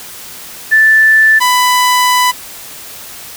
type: tone pair in turn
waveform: sine / sawtooth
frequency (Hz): 1760 / 996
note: A6 / B5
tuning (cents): 0 / +14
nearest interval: minor seventh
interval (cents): 986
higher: first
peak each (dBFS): -4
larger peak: neither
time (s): 0.71-1.4 / 1.4-2.32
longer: second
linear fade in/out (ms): 20
effects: white hiss -30 dBFS RMS until 3.36 s